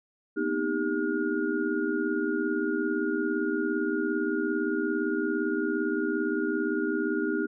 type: tone cluster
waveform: sine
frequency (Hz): 234.6 / 252.2 / 312.1 / 397.5 / 1432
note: A#3 / B3 / D#4 / G4 / F6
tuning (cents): +11 / +36 / +5 / +24 / +43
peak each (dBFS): -37 / -33 / -29 / -30 / -34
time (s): 0.36-7.47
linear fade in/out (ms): 20
effects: none